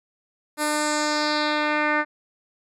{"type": "tone with low-pass filter sweep", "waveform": "10% pulse", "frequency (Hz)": 300.7, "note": "D4", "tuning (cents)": 41, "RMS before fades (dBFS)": -23, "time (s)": [0.57, 2.05], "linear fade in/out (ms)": 50, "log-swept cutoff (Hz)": [12000, 1800], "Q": 2.5, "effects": []}